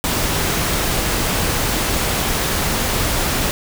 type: noise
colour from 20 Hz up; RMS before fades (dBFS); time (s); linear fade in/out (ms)
pink; -19; 0.04-3.51; 0
effects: none